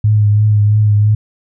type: tone with vibrato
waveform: sine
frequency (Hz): 105.3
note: G#2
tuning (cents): +24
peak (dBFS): -7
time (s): 0.04-1.15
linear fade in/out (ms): 5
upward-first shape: triangle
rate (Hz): 3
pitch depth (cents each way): 33
effects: none